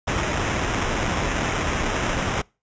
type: noise with sample-and-hold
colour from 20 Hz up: pink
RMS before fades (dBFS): -24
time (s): 0.07-2.42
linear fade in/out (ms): 10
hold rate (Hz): 4410
effects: noise-tail reverb RT60 0.3 s tail -26 dB re dry + resampled to 16000 Hz